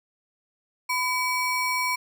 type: ring-modulated tone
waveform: square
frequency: 1645 Hz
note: G#6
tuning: 17 cents flat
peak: -21 dBFS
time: 0.89-1.96 s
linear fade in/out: 10 ms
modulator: 639 Hz
effects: none